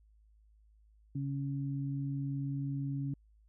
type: tone pair together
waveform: sine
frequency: 138.6 / 277.2 Hz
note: C#3 / C#4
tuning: 0 / 0 cents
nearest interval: octave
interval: 1200 cents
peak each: -34 / -39 dBFS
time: 1.15-3.14 s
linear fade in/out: 5 ms
effects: added 53 Hz sine -61 dBFS peak until 3.48 s